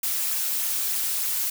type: noise with flanger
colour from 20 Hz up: blue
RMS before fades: -26 dBFS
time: 0.03-1.5 s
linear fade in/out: 5 ms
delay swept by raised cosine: 0.21 to 5.91 ms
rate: 3.3 Hz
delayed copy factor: -0.6
effects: none